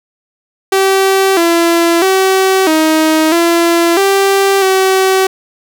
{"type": "tone with pitch steps", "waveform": "sawtooth", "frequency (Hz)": [385.9, 337.9, 381.1, 315.1, 338.9, 392, 380.4], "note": ["G4", "E4", "G4", "D#4", "E4", "G4", "F#4"], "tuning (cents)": [-27, 43, -49, 22, 48, 0, 48], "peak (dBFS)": -4, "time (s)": [0.72, 5.27], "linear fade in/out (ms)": 5, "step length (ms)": 650, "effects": []}